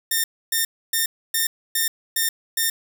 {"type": "tone bursts", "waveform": "5% pulse", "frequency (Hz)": 1817, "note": "A#6", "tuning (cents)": -45, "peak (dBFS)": -8, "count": 7, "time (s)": [0.11, 2.7], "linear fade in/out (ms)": 5, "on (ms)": 130, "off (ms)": 280, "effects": ["7-bit"]}